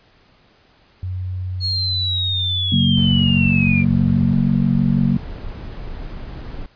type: tone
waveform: sine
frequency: 92 Hz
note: F#2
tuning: 9 cents flat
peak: -22 dBFS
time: 1.03-4.33 s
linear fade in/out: 0 ms
type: linear sweep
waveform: sine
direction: down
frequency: 4323 to 2349 Hz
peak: -19 dBFS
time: 1.6-3.85 s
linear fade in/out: 50 ms
type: chord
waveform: sine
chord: F# major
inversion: second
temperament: just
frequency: 138.75 / 185 / 231.2 Hz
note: C#3 / F#3 / A#3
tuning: +2 / 0 / -14 cents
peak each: -18 dBFS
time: 2.72-5.17 s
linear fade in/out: 5 ms
type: noise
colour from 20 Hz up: brown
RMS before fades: -30 dBFS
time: 2.97-6.66 s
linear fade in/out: 2 ms
effects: pink hiss -54 dBFS RMS until 6.75 s + resampled to 11025 Hz